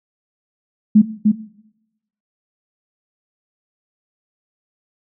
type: tone with echo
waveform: sine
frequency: 212.8 Hz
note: G#3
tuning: 42 cents sharp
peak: -5 dBFS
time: 0.95-1.02 s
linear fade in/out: 10 ms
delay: 300 ms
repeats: 1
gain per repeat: -4 dB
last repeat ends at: 1.32 s
effects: noise-tail reverb RT60 0.9 s tail -18 dB re dry